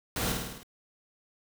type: noise with echo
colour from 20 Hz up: pink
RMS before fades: -32 dBFS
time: 0.16-0.32 s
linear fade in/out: 2 ms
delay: 52 ms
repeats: 6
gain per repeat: -3 dB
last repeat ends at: 0.632 s
effects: none